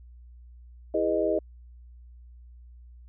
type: chord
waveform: sine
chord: E major seventh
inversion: none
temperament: just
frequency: 329.6 / 412 / 494.4 / 618.1 Hz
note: E4 / G#4 / B4 / D#5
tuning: 0 / -14 / +2 / -12 cents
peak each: -29 / -28 / -31 / -26 dBFS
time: 0.94-1.39 s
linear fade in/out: 5 ms
effects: added 60 Hz sine -46 dBFS peak until 3.08 s